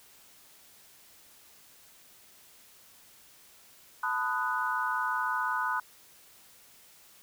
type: chord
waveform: sine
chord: B dominant seventh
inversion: third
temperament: equal with one note detuned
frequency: 880 / 1005.6 / 1244.5 / 1480 Hz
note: A5 / B5 / D#6 / F#6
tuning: 0 / +31 / 0 / 0 cents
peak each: -36 / -32 / -34 / -32 dBFS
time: 4.03-5.8 s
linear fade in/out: 5 ms
effects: white hiss -57 dBFS RMS until 7.22 s